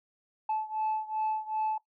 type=beating tone pair; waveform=sine; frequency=867 / 869.6 Hz; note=A5 / A5; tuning=-26 / -21 cents; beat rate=2.6 Hz; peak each=-30 / -32 dBFS; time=0.49-1.78 s; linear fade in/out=5 ms; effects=noise-tail reverb RT60 0.1 s tail -19 dB re dry + tanh soft clip ceiling -24 dBFS